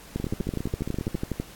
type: two click trains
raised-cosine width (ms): 3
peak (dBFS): -17 / -14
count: 15 / 16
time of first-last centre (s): 0.2-1.146 / 0.16-1.4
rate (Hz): 14.8 / 12.1
effects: pink hiss -47 dBFS RMS until 1.55 s + AAC 64 kbps